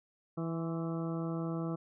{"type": "harmonic tone with a mistuned harmonic", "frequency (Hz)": 164.81, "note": "E3", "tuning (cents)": 0, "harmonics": [1, 2, 3, 4, 5, 6, 7, 8], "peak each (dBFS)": [-35, -38, -44, -46, -52, -54, -49, -50], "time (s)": [0.37, 1.76], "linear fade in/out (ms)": 10, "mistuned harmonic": 6, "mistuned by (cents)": 83, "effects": []}